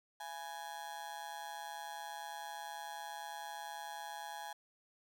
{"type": "tone with amplitude modulation", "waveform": "35% pulse", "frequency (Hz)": 832, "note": "G#5", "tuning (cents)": 3, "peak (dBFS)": -38, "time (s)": [0.2, 4.53], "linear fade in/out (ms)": 5, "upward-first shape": "sine", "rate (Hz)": 151, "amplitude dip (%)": 85, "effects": []}